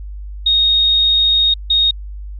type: tone bursts at uneven times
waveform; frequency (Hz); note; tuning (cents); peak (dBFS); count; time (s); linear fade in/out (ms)
sine; 3727; A#7; -1; -10; 2; 0.46-1.54 / 1.7-1.91; 5
effects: added 50 Hz sine -26 dBFS peak until 2.39 s